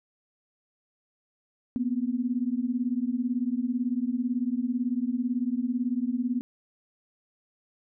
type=beating tone pair; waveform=sine; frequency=237.3 / 255.3 Hz; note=A#3 / C4; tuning=+31 / -42 cents; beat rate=18 Hz; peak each=-28 dBFS; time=1.76-6.41 s; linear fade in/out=0 ms; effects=none